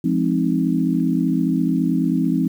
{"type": "chord", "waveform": "sine", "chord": "F minor seventh", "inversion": "none", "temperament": "equal with one note detuned", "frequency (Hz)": [172.71, 207.7, 261.6, 311.1], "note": ["F3", "Ab3", "C4", "Eb4"], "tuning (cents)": [-19, 0, 0, 0], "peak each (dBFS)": [-21, -24, -20, -23], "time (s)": [0.04, 2.48], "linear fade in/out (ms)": 5, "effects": ["8-bit"]}